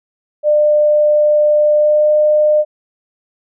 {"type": "tone with pitch glide", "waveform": "sine", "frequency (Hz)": [599, 604.6], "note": ["D5", "D#5"], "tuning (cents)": [34, -50], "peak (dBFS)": -8, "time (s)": [0.43, 2.65], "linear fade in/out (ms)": 50, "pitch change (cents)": 16, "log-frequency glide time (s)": [1.7, 2.12], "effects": []}